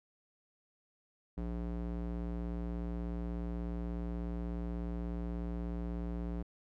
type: tone with band-pass filter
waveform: square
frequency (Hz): 58.27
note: A#1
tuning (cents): 0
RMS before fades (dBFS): -38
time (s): 1.37-6.43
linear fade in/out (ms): 10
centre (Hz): 210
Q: 0.62
effects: none